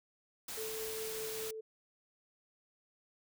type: noise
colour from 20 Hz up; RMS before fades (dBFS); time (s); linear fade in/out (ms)
white; -43; 0.48-1.51; 5
type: tone with tremolo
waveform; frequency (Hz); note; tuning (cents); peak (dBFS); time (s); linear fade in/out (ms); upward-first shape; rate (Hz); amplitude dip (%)
sine; 440; A4; 0; -39; 0.57-1.61; 10; triangle; 4.9; 30
effects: none